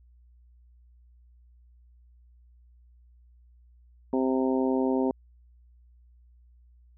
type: harmonic tone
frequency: 130.81 Hz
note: C3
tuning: in tune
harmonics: 2 / 3 / 4 / 5 / 6 / 7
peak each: -25 / -28 / -32 / -36 / -39 / -36 dBFS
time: 4.13-5.11 s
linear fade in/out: 2 ms
effects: added 60 Hz sine -54 dBFS peak until 6.97 s